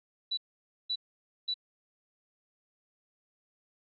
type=tone bursts; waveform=sine; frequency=3951 Hz; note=B7; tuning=in tune; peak=-29 dBFS; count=3; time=0.31-1.542 s; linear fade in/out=10 ms; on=64 ms; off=520 ms; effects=none